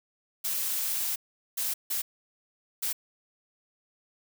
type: noise bursts at uneven times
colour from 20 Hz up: blue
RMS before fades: -30 dBFS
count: 4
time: 0.44-1.16 / 1.57-1.74 / 1.9-2.02 / 2.82-2.93 s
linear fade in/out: 10 ms
effects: none